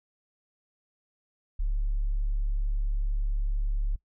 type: tone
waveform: sine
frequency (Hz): 35.55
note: C#1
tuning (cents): +45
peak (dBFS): -23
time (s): 1.59-3.96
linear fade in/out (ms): 10
effects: noise-tail reverb RT60 0.1 s tail -21 dB re dry + tanh soft clip ceiling -21 dBFS